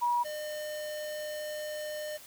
sine / square tone pair in turn, 962 / 606 Hz, B5 / D#5, -46 / -46 cents, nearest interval minor sixth, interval 800 cents, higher first, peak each -25 / -36 dBFS, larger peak first, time 0.01-0.24 / 0.24-2.18 s, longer second, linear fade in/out 20 ms, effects white hiss -51 dBFS RMS until 2.26 s

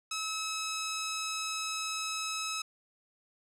10% pulse tone, 1291 Hz, E6, 37 cents flat, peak -25 dBFS, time 0.11-2.62 s, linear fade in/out 5 ms, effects low-pass 12000 Hz 12 dB/octave

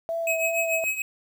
sine tone with vibrato, 659.3 Hz, E5, in tune, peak -25 dBFS, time 0.09-0.84 s, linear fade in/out 0 ms, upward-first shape sine, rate 2.6 Hz, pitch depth 21 cents each way
square tone with tremolo, 2549 Hz, D#7, 41 cents sharp, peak -22 dBFS, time 0.27-1.02 s, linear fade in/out 2 ms, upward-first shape triangle, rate 6.9 Hz, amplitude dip 80%
effects 9-bit

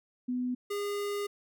sine / square tone pair in turn, 249.4 / 407.7 Hz, B3 / G#4, +17 / -32 cents, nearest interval major sixth, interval 851 cents, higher second, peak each -29 / -32 dBFS, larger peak first, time 0.28-0.55 / 0.7-1.27 s, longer second, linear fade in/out 10 ms, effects none

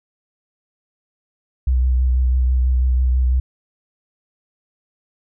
sine tone with vibrato, 63.2 Hz, B1, 41 cents sharp, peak -13 dBFS, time 1.67-3.4 s, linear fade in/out 5 ms, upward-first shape triangle, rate 6.1 Hz, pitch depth 33 cents each way, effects none

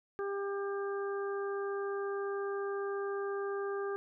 harmonic tone, 398.4 Hz, G4, 28 cents sharp, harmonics 1 / 2 / 3 / 4, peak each -34 / -46 / -43 / -46 dBFS, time 0.19-3.96 s, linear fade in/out 0 ms, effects none

